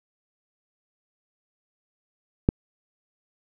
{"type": "click", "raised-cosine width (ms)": 3, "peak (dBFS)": -4, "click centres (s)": 2.489, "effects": []}